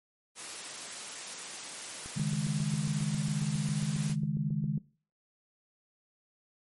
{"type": "high-pass noise", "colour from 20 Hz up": "white", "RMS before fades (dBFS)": -41, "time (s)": [0.35, 4.16], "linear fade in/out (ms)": 50, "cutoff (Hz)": 170, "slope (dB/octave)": 12}
{"type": "click train", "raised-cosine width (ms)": 3, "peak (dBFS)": -32, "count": 21, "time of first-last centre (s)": [2.06, 4.777], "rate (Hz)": 7.36}
{"type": "chord", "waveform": "sine", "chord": "C# suspended second", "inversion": "none", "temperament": "just", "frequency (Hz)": [138.59, 155.92, 207.9], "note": ["C#3", "D#3", "G#3"], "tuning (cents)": [0, 4, 2], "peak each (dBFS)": [-34, -31, -34], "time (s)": [2.16, 4.79], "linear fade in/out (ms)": 10}
{"effects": ["noise-tail reverb RT60 0.4 s tail -20 dB re dry", "MP3 48 kbps"]}